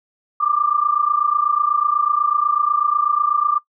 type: tone pair together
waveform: sine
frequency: 1171.9 / 1200 Hz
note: D6 / D6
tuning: -4 / +37 cents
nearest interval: unison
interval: 41 cents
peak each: -18 dBFS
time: 0.4-3.59 s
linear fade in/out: 10 ms
effects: noise-tail reverb RT60 0.1 s tail -20 dB re dry